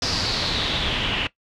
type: noise with low-pass filter sweep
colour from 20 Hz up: pink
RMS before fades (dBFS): -24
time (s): 0.02-1.27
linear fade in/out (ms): 2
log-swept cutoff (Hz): 5100 to 2800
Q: 5.2
effects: noise-tail reverb RT60 0.1 s tail -18 dB re dry